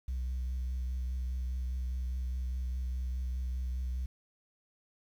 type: tone with vibrato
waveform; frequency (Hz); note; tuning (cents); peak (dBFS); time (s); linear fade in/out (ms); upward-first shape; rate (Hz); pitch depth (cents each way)
sine; 63.1; B1; +38; -30; 0.08-4.06; 5; triangle; 4.9; 26
effects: tanh soft clip ceiling -30 dBFS + 10-bit